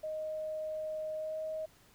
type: tone with pitch glide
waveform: sine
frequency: 622.3 to 628.8 Hz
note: D#5 to D#5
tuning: 0 to +18 cents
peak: -35 dBFS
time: 0.03-1.66 s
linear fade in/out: 10 ms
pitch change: +18 cents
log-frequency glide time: 1.16-1.39 s
effects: pink hiss -63 dBFS RMS until 1.94 s